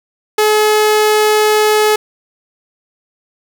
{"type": "tone", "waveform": "sawtooth", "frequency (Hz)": 426.4, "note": "G#4", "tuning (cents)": 46, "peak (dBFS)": -5, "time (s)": [0.38, 1.96], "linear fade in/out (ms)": 5, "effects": []}